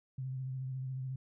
sine tone with vibrato, 130.81 Hz, C3, in tune, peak -36 dBFS, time 0.18-1.16 s, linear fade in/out 5 ms, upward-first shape triangle, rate 14 Hz, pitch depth 38 cents each way, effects none

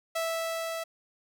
sawtooth tone with level ramp, 657 Hz, E5, 6 cents flat, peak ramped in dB -24 to -29 dBFS, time 0.15-0.84 s, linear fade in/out 10 ms, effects none

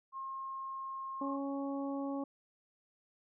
sine tone, 1071 Hz, C6, 40 cents sharp, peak -39 dBFS, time 0.12-1.39 s, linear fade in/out 50 ms
harmonic tone, 277.2 Hz, C#4, in tune, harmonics 1 / 2 / 3 / 4, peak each -36 / -42 / -46 / -48 dBFS, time 1.21-2.24 s, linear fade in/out 5 ms
effects none

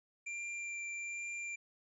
square tone with vibrato, 2370 Hz, D7, 15 cents sharp, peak -40 dBFS, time 0.26-1.56 s, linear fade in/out 10 ms, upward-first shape sine, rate 1.2 Hz, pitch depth 8 cents each way, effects resampled to 22050 Hz

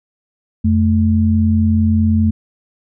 sine tone pair together, 88.3 / 218.8 Hz, F2 / A3, +20 / -9 cents, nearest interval octave + major third, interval 1571 cents, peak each -13 dBFS, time 0.64-2.31 s, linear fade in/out 10 ms, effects none

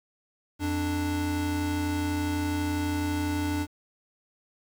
square tone pair together, 87.4 / 294.3 Hz, F2 / D4, +2 / +4 cents, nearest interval octave + major sixth, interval 2102 cents, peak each -31 / -29 dBFS, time 0.59-3.67 s, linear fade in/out 50 ms, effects 9-bit

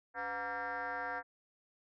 sine tone with frequency modulation, 1159 Hz, D6, 23 cents flat, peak -35 dBFS, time 0.14-1.23 s, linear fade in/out 50 ms, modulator 219 Hz, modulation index 2.9, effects tanh soft clip ceiling -32 dBFS

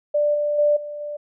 sine tone with level steps, 590 Hz, D5, 8 cents sharp, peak -16 / -19 / -14 / -29 / -27 dBFS, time 0.14-1.17 s, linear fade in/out 10 ms, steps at 0.34 / 0.58 / 0.76 / 1 s, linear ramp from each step 10 ms, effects none

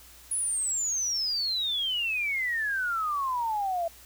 sine exponential sweep, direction down, 10548 to 659.3 Hz, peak -26 dBFS, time 0.31-3.88 s, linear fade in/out 5 ms, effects added 60 Hz sine -56 dBFS peak until 4.05 s + white hiss -52 dBFS RMS until 4.05 s

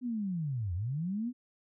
sine linear two-way sweep, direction down then up, 255.4 to 82.41 to 255.4 Hz, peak -31 dBFS, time 0.01-1.33 s, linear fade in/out 50 ms, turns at 0.74 s, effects none

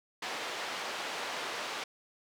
pink band-pass noise, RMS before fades -38 dBFS, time 0.22-1.84 s, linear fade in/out 5 ms, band 570 to 4600 Hz, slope 12 dB/octave, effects none

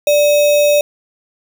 sine tone with sample-and-hold, 587.3 Hz, D5, in tune, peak -8 dBFS, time 0.07-0.81 s, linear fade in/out 2 ms, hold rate 3150 Hz, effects none

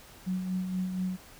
sine tone with tremolo, 185 Hz, F#3, in tune, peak -27 dBFS, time 0.26-1.17 s, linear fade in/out 20 ms, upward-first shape sine, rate 4.2 Hz, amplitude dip 45%, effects pink hiss -52 dBFS RMS until 1.39 s

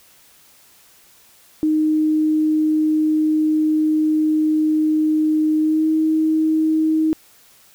sine tone with pitch glide, 309.7 to 315.1 Hz, D#4 to D#4, -8 to +22 cents, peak -14 dBFS, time 1.63-7.13 s, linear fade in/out 0 ms, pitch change +30 cents, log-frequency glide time 5.59-5.87 s, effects white hiss -51 dBFS RMS until 7.74 s

